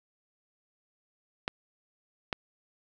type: clicks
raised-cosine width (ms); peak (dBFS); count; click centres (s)
0.3; -13; 2; 1.479 / 2.328
effects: none